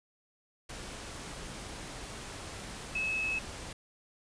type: tone in noise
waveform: sine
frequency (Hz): 2587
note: E7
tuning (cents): -33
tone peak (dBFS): -30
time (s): 2.95-3.39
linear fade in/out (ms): 5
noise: pink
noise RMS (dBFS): -43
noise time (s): 0.69-3.73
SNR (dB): +10
effects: resampled to 22050 Hz